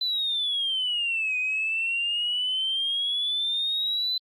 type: exponential two-way sweep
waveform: sine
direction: down then up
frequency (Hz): 4043 to 2489 to 4043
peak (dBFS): -23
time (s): 0.01-4.18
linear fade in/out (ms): 5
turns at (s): 1.37
effects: tanh soft clip ceiling -19 dBFS + Opus 48 kbps